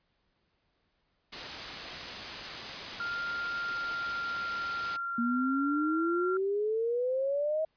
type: noise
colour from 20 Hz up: white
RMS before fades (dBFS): -38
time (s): 1.32-4.97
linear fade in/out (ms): 10
type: tone with pitch glide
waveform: sine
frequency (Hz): 1396.9 to 1376.1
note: F6 to F6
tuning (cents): 0 to -26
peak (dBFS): -32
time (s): 3-6.37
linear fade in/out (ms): 2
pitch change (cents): -26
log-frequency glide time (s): 3.39-5.62
type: exponential sweep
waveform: sine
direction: up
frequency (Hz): 233.1 to 640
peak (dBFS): -27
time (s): 5.18-7.65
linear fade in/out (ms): 5
effects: pink hiss -75 dBFS RMS until 7.76 s + resampled to 11025 Hz